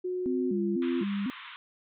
sine tone with pitch glide, 364.3 to 343.9 Hz, F#4 to F4, -27 to -27 cents, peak -29 dBFS, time 0.04-1.04 s, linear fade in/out 10 ms, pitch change -100 cents, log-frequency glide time 0.51-0.6 s
sine tone with vibrato, 227.6 Hz, A#3, 41 cents flat, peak -28 dBFS, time 0.26-1.3 s, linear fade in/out 0 ms, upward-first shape square, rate 2 Hz, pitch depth 220 cents each way
pink band-pass noise, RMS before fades -45 dBFS, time 0.82-1.56 s, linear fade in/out 0 ms, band 980 to 3700 Hz, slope 96 dB/octave
effects none

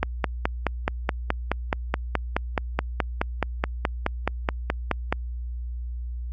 click train, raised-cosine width 0.5 ms, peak -6 dBFS, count 25, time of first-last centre 0.03-5.126 s, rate 4.71 Hz, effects added 60 Hz sine -29 dBFS peak until 6.32 s + AAC 64 kbps

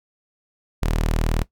sawtooth tone, 39.35 Hz, D#1, 20 cents sharp, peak -15 dBFS, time 0.82-1.43 s, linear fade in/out 10 ms, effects noise-tail reverb RT60 0.1 s tail -17 dB re dry

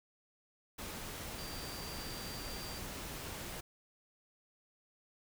sine tone in noise, 4699 Hz, D8, in tune, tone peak -49 dBFS, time 1.38-2.79 s, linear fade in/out 10 ms, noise pink, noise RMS -44 dBFS, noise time 0.78-3.61 s, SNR -8 dB, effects none

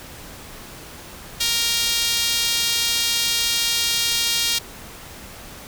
sawtooth tone with high-pass filter, 466.2 Hz, A#4, in tune, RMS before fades -21 dBFS, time 1.4-4.59 s, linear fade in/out 10 ms, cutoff 3600 Hz, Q 1.6, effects pink hiss -39 dBFS RMS until 5.67 s

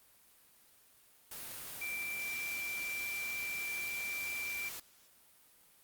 sine tone in noise, 2349 Hz, D7, in tune, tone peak -37 dBFS, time 1.81-4.69 s, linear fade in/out 5 ms, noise white, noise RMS -45 dBFS, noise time 1.31-4.8 s, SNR +5 dB, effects white hiss -64 dBFS RMS until 5.83 s + Opus 32 kbps

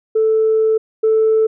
sine tone pair in turn, 440 / 440 Hz, A4 / A4, 0 / 0 cents, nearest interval unison, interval 0 cents, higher neither, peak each -10 / -9 dBFS, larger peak second, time 0.15-0.78 / 1.03-1.47 s, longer first, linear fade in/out 10 ms, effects tanh soft clip ceiling -7 dBFS

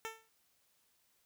10% pulse tone with exponential decay, 446.4 Hz, A4, 25 cents sharp, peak -29 dBFS, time 0.05-0.29 s, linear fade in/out 0 ms, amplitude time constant 51 ms, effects white hiss -74 dBFS RMS until 1.25 s

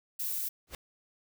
violet noise, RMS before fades -34 dBFS, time 0.19-0.49 s, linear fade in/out 10 ms
pink noise with exponential growth, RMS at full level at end -36 dBFS, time 0.67-0.75 s, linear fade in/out 2 ms, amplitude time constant 17 ms
effects none

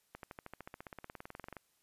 accelerating click train, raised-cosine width 0.5 ms, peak -30 dBFS, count 25, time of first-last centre 0.15-1.567 s, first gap 82 ms, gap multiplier 0.97, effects white hiss -75 dBFS RMS until 1.82 s + resampled to 32000 Hz

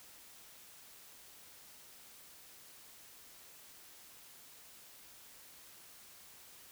silence, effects white hiss -57 dBFS RMS until 6.71 s

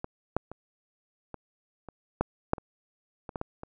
clicks, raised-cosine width 1 ms, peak -20 / -11 / -26 / -24 / -28 / -10 / -8 / -26 / -24 / -19 / -18 / -25 dBFS, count 12, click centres 0.044 / 0.366 / 0.516 / 1.343 / 1.887 / 2.21 / 2.534 / 2.582 / 3.292 / 3.358 / 3.414 / 3.634 s, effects none

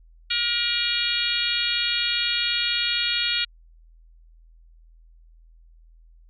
harmonic tone with a mistuned harmonic, 475.8 Hz, A#4, 35 cents sharp, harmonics 3 / 4 / 5 / 6 / 7 / 8 / 9, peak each -31 / -34 / -29 / -28 / -28 / -30 / -29 dBFS, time 0.3-3.45 s, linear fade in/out 10 ms, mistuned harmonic 8, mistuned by -20 cents, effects added 41 Hz sine -49 dBFS peak until 6.29 s

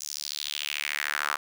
sawtooth tone with high-pass filter sweep, 73.42 Hz, D2, in tune, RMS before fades -32 dBFS, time 0-1.37 s, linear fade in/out 10 ms, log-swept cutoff 6400 to 1200 Hz, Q 3, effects none

